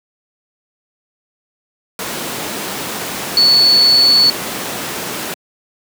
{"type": "tone in noise", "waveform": "sine", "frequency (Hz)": 4435, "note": "C#8", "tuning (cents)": 0, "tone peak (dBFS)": -7, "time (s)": [3.37, 4.3], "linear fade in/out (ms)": 2, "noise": "pink", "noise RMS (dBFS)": -22, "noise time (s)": [1.99, 5.34], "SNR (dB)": 12, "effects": ["high-pass 200 Hz 12 dB/octave"]}